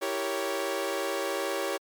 sawtooth chord, E diminished seventh, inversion none, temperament equal with one note detuned, 329.6 / 392 / 466.2 / 557.3 Hz, E4 / G4 / Bb4 / Db5, 0 / 0 / 0 / +9 cents, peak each -33 / -29 / -33 / -28 dBFS, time 0.01-1.78 s, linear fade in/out 20 ms, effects MP3 96 kbps

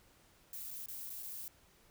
violet noise with dropouts, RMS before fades -45 dBFS, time 0.53-1.48 s, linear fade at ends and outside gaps 1 ms, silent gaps 0.707-0.711 / 0.86-0.884 / 1.096-1.101 / 1.227-1.231 s, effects pink hiss -66 dBFS RMS until 1.9 s

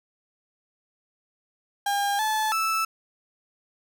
35% pulse tone with pitch steps, 806 / 867 / 1316 Hz, G5 / A5 / E6, +48 / -26 / -3 cents, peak -21 dBFS, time 1.86-2.85 s, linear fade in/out 5 ms, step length 330 ms, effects none

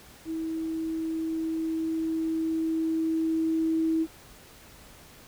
sine tone with level ramp, 322.6 Hz, E4, 37 cents flat, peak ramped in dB -29 to -22 dBFS, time 0.25-4.07 s, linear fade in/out 50 ms, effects pink hiss -51 dBFS RMS until 5.27 s

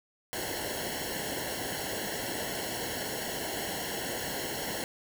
pink noise with comb filter, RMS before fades -35 dBFS, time 0.33-4.84 s, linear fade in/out 0 ms, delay 0.82 ms, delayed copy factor -0.95, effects none

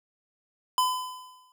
square tone with exponential decay, 1011 Hz, B5, 40 cents sharp, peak -20 dBFS, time 0.78-1.52 s, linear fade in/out 1 ms, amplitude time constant 160 ms, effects none

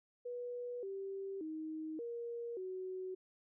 sine tone with pitch steps, 487.5 / 390 / 314.2 / 470.7 / 372.8 Hz, B4 / G4 / D#4 / A#4 / F#4, -23 / -9 / +17 / +17 / +13 cents, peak -40 dBFS, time 0.25-3.15 s, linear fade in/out 10 ms, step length 580 ms, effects none

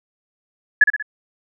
sine tone with echo, 1703 Hz, G#6, 43 cents sharp, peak -6 dBFS, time 0.81-0.84 s, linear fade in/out 5 ms, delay 62 ms, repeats 3, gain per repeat -6 dB, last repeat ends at 1.026 s, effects none

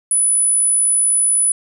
sine tone, 9956 Hz, D#9, in tune, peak -12 dBFS, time 0.11-1.52 s, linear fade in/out 2 ms, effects none

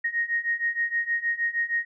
sine beating tone pair, 1864.7 / 1871.1 Hz, A#6 / A#6, 0 / +6 cents, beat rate 6.4 Hz, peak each -28 / -26 dBFS, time 0.04-1.85 s, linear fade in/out 10 ms, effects none

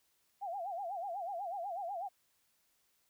sine tone with vibrato, 740 Hz, F#5, in tune, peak -37 dBFS, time 0.41-2.09 s, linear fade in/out 20 ms, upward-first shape sine, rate 8.1 Hz, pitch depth 180 cents each way, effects white hiss -75 dBFS RMS until 3.09 s

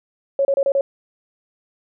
sine tone bursts, 552 Hz, C#5, 7 cents flat, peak -14 dBFS, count 5, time 0.39-0.81 s, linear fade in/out 2 ms, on 60 ms, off 30 ms, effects none

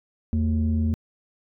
sine tone pair together, 83.25 / 225.3 Hz, E2 / A3, +18 / +41 cents, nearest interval octave + perfect fourth, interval 1723 cents, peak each -20 / -23 dBFS, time 0.33-0.94 s, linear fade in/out 0 ms, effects tanh soft clip ceiling -15 dBFS

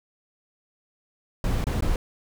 brown noise with dropouts, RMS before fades -24 dBFS, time 1.44-1.96 s, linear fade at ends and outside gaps 2 ms, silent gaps 1.642-1.668 / 1.808-1.823 s, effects none

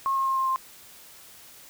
sine tone with pitch steps, 1080 / 1073.2 / 1066.4 / 1059.6 / 1052.9 Hz, C#6 / C6 / C6 / C6 / C6, -45 / +44 / +33 / +22 / +11 cents, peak -22 dBFS, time 0.06-0.56 s, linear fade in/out 0 ms, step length 100 ms, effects white hiss -49 dBFS RMS until 1.69 s

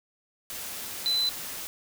sine tone in noise, 4018 Hz, B7, 29 cents sharp, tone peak -23 dBFS, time 1.06-1.29 s, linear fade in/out 0 ms, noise white, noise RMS -37 dBFS, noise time 0.5-1.67 s, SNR +11 dB, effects none

